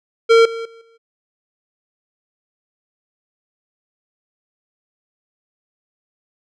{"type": "tone with level steps", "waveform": "square", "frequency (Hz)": 457.1, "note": "A#4", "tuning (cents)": -34, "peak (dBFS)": [-8, -25, -41, -50], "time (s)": [0.29, 0.98], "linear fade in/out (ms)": 20, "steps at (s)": [0.45, 0.65, 0.81], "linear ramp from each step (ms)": 5, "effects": ["low-pass 4000 Hz 12 dB/octave"]}